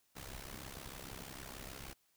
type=noise with amplitude modulation; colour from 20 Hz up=pink; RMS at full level=-45 dBFS; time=0.15-1.94 s; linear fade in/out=20 ms; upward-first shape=sine; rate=66.5 Hz; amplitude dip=80%; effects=white hiss -75 dBFS RMS until 2.16 s